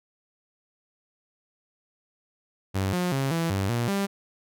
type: tone with pitch steps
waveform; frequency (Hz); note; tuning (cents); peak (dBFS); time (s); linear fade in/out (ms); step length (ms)
sawtooth; 96.2 / 179 / 135.7 / 166 / 97.4 / 118.9 / 198.2; G2 / F3 / C#3 / E3 / G2 / A#2 / G3; -32 / +43 / -36 / +12 / -11 / +35 / +19; -20; 2.74-4.07; 20; 190
effects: none

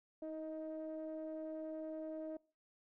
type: ring-modulated tone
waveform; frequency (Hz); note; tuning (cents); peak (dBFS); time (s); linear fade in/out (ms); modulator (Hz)
triangle; 155.56; D#3; 0; -36; 0.22-2.37; 5; 472
effects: noise-tail reverb RT60 0.4 s tail -25 dB re dry + tanh soft clip ceiling -35 dBFS

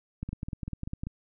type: two click trains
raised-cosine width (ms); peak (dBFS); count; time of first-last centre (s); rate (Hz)
5; -23 / -21; 5 / 9; 0.29-1.07 / 0.23-1.035; 5.13 / 9.94
effects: none

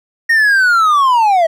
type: linear sweep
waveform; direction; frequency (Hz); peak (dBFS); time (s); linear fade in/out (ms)
triangle; down; 1864.7 to 633; -6; 0.29-1.47; 10
effects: none

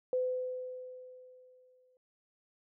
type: tone with exponential decay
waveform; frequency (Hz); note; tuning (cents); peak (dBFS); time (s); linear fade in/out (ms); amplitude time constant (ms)
sine; 507; B4; +45; -27; 0.13-1.97; 1; 400
effects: none

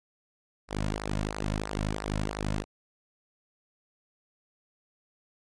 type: tone with flanger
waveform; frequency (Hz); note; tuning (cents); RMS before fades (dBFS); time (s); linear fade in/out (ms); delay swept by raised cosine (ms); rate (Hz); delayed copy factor
sawtooth; 51.8; G#1; -4; -32; 0.68-2.65; 50; 0.29 to 2.59; 3; -0.8
effects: resampled to 22050 Hz

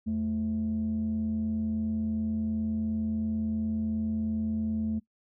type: tone pair together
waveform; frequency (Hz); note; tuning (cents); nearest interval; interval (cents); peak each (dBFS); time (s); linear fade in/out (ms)
sine; 82.96 / 219.3; E2 / A3; +12 / -6; octave + perfect fourth; 1682; -35 / -26; 0.06-5; 20
effects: noise-tail reverb RT60 0.1 s tail -20 dB re dry + tanh soft clip ceiling -23 dBFS

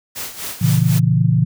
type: noise with tremolo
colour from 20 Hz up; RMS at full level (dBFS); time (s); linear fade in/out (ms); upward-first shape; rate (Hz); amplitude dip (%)
white; -26; 0.15-1; 20; sine; 4; 70
type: chord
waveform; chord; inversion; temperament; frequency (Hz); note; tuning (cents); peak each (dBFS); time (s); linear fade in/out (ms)
sine; A# diminished; none; just; 116.54 / 139.85 / 167.82; A#2 / C#3 / E3; 0 / +16 / +31; -16; 0.61-1.45; 10
effects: none

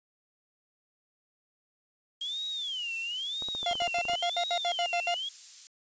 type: tone with vibrato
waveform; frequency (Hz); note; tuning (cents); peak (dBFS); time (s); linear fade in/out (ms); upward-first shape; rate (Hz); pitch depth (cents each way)
sine; 3200; G7; +35; -32; 2.21-5.29; 5; sine; 0.99; 300
type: high-pass noise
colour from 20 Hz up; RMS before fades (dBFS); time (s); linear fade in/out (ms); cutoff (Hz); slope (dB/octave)
pink; -46; 2.21-5.67; 0; 6600; 12
type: clicks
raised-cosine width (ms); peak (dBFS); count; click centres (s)
1; -28; 12; 3.423 / 3.486 / 3.55 / 3.63 / 3.713 / 3.754 / 3.82 / 3.878 / 3.986 / 4.053 / 4.097 / 4.135
type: tone bursts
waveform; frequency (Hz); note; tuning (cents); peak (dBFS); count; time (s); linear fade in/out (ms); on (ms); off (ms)
45% pulse; 697; F5; -4; -27; 11; 3.66-5.143; 2; 73; 68
effects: resampled to 16000 Hz

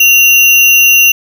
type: tone with sample-and-hold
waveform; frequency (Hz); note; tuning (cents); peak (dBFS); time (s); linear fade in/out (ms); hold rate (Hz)
sine; 2768; F7; -16; -3; 0-1.12; 5; 8820
effects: none

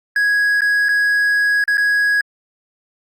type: tone with dropouts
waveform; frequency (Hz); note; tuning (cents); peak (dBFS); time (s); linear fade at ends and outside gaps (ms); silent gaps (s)
triangle; 1661.2; G#6; 0; -11; 0.16-2.21; 2; 0.608-0.618 / 0.886-0.89 / 1.64-1.679 / 1.772-1.779
effects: Opus 48 kbps

